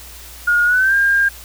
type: tone with pitch glide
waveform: sine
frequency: 1431 to 1606.2 Hz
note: F6 to G6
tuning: +42 to +42 cents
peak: -11 dBFS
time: 0.47-1.29 s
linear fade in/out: 10 ms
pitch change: +200 cents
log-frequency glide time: 0.65-0.95 s
effects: added 60 Hz sine -39 dBFS peak until 1.44 s + white hiss -38 dBFS RMS until 1.44 s